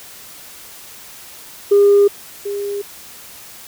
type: tone with echo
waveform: sine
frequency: 404.6 Hz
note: G#4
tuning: 45 cents flat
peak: -6 dBFS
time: 1.71-2.08 s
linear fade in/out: 10 ms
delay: 740 ms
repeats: 1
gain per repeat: -14 dB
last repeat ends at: 2.82 s
effects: tanh soft clip ceiling -4 dBFS + white hiss -38 dBFS RMS until 3.67 s